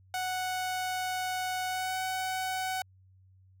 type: tone with pitch glide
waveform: sawtooth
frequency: 740 to 749.5 Hz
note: F#5 to F#5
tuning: 0 to +22 cents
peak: -27 dBFS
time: 0.14-2.82 s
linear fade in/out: 2 ms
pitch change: +22 cents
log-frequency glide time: 1.68-1.97 s
effects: added 94 Hz sine -57 dBFS peak until 3.6 s